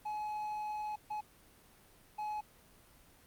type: tone bursts at uneven times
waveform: triangle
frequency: 847 Hz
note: G#5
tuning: 34 cents sharp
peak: -34 dBFS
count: 3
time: 0.05-0.96 / 1.1-1.21 / 2.18-2.41 s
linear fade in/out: 10 ms
effects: pink hiss -62 dBFS RMS until 3.26 s + Opus 32 kbps